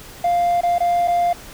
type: tone with dropouts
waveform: triangle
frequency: 698.5 Hz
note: F5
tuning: in tune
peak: -12 dBFS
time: 0.24-1.33 s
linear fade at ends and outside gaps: 5 ms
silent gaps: 0.609-0.633 / 0.783-0.804 / 1.076-1.08 s
effects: tanh soft clip ceiling -9 dBFS + pink hiss -39 dBFS RMS until 1.53 s